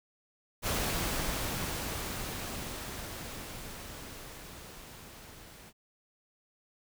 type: noise with level ramp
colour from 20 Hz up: pink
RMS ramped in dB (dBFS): -31 to -52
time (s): 0.62-5.73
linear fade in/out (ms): 50
effects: none